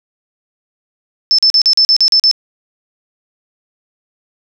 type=tone bursts; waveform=sine; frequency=5274 Hz; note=E8; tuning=in tune; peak=-6 dBFS; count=9; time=1.31-2.313 s; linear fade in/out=0 ms; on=75 ms; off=41 ms; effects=none